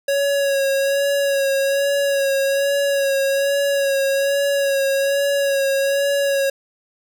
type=tone with vibrato; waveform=square; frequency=554.4 Hz; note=C#5; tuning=in tune; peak=-17 dBFS; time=0.08-6.5 s; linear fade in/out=5 ms; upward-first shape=sine; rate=1.2 Hz; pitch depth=27 cents each way; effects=none